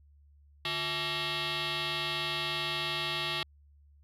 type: tone with frequency modulation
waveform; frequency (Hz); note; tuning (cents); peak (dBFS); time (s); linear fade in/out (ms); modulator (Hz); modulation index
sine; 354.1; F4; +24; -28; 0.65-3.43; 2; 503; 7.8
effects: tanh soft clip ceiling -29 dBFS + added 72 Hz sine -57 dBFS peak until 4.03 s